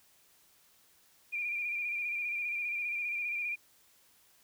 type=tone with vibrato; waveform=sine; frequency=2402 Hz; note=D7; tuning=38 cents sharp; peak=-32 dBFS; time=1.32-3.56 s; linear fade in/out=20 ms; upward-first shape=square; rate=15 Hz; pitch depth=33 cents each way; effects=white hiss -65 dBFS RMS until 4.43 s